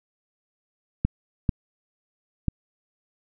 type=clicks; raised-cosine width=5 ms; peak=-8 / -8 / -10 dBFS; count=3; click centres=1.05 / 1.492 / 2.483 s; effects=none